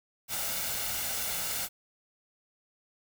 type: noise with comb filter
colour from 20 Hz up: white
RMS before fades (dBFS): -33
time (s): 0.28-1.69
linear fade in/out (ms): 50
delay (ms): 1.4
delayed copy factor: +0.5
effects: none